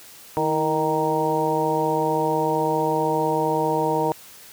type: harmonic tone with a mistuned harmonic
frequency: 155.56 Hz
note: D#3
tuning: in tune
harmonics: 1 / 2 / 3 / 4 / 5 / 6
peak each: -30 / -27 / -24 / -28 / -28 / -24 dBFS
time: 0.37-4.12 s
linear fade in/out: 0 ms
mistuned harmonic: 2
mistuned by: +55 cents
effects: white hiss -45 dBFS RMS until 4.52 s + high-pass 60 Hz 12 dB/octave